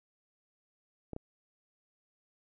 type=clicks; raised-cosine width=2 ms; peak=-26 dBFS; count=2; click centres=1.133 / 1.164 s; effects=none